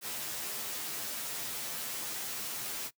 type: noise with comb filter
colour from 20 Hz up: white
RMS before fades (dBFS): -38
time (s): 0.01-2.91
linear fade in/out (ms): 50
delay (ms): 11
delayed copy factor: -0.85
effects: noise-tail reverb RT60 0.1 s tail -21 dB re dry + high-pass 100 Hz 12 dB/octave